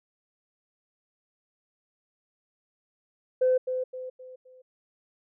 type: tone with echo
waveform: sine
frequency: 511 Hz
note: C5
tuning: 41 cents flat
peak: -18 dBFS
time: 3.41-3.58 s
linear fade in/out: 10 ms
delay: 260 ms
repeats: 4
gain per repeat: -8 dB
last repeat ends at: 4.62 s
effects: tanh soft clip ceiling -15 dBFS